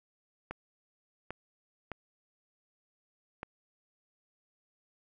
clicks, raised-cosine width 0.5 ms, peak -23 dBFS, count 4, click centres 0.51 / 1.306 / 1.917 / 3.431 s, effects none

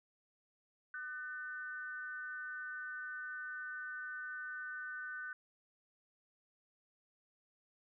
sine tone with amplitude modulation, 1504 Hz, F#6, 28 cents sharp, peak -38 dBFS, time 0.94-5.33 s, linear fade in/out 2 ms, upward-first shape sine, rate 289 Hz, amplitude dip 70%, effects none

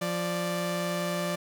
sawtooth tone pair together, 174.61 / 588.1 Hz, F3 / D5, 0 / +2 cents, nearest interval octave + major sixth, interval 2102 cents, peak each -27 dBFS, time 0.01-1.36 s, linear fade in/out 10 ms, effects none

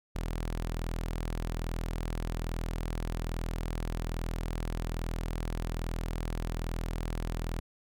sawtooth tone, 41.2 Hz, E1, in tune, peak -28 dBFS, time 0.15-7.6 s, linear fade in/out 10 ms, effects none

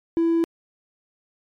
triangle tone, 332.5 Hz, E4, 15 cents sharp, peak -14 dBFS, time 0.17-0.44 s, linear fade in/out 0 ms, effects tanh soft clip ceiling -12 dBFS + MP3 96 kbps

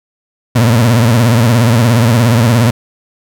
30% pulse tone with vibrato, 116.54 Hz, A#2, in tune, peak -4 dBFS, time 0.55-2.71 s, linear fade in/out 10 ms, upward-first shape triangle, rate 17 Hz, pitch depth 160 cents each way, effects none

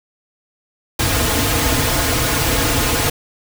pink noise with comb filter, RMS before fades -17 dBFS, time 0.99-3.1 s, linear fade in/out 5 ms, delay 5.2 ms, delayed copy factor -0.85, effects none

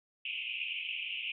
pink band-pass noise, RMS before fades -38 dBFS, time 0.25-1.32 s, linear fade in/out 5 ms, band 2400 to 3000 Hz, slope 96 dB/octave, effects none

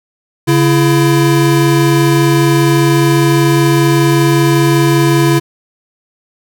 square tone pair together, 140.42 / 336.1 Hz, C#3 / E4, +23 / +34 cents, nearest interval octave + minor third, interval 1511 cents, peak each -11 dBFS, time 0.47-5.4 s, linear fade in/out 20 ms, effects none

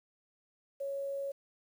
sine tone with quantisation, 554.4 Hz, C#5, in tune, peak -34 dBFS, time 0.8-1.32 s, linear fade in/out 10 ms, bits 10, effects none

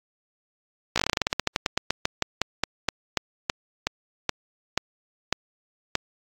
slowing click train, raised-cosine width 0.2 ms, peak -4 dBFS, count 30, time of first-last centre 0.96-5.953 s, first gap 16 ms, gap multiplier 1.14, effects AAC 48 kbps

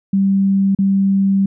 sine tone with dropouts, 195.3 Hz, G3, 6 cents flat, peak -11 dBFS, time 0.13-1.46 s, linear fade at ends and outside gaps 5 ms, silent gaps 0.75-0.787 s, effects none

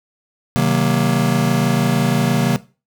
square chord, C half-diminished seventh, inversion none, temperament just, 130.81 / 156.98 / 188.37 / 235.5 Hz, C3 / Eb3 / Gb3 / Bb3, 0 / +16 / +31 / +18 cents, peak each -20 / -21 / -21 / -20 dBFS, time 0.56-2.56 s, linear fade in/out 0 ms, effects noise-tail reverb RT60 0.3 s tail -17 dB re dry

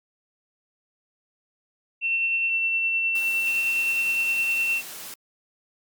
sine tone with tremolo, 2700 Hz, E7, 41 cents sharp, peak -20 dBFS, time 2.01-4.82 s, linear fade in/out 50 ms, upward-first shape sine, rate 9.7 Hz, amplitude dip 25%
white high-pass noise, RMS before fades -38 dBFS, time 3.15-5.14 s, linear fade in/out 2 ms, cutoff 130 Hz, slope 12 dB/octave
effects Opus 48 kbps

